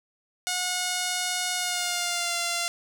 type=tone with pitch glide; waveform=5% pulse; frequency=725 to 690.7 Hz; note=F#5 to F5; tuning=-35 to -19 cents; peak=-14 dBFS; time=0.47-2.68 s; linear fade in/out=0 ms; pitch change=-84 cents; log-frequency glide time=1.55-2.36 s; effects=none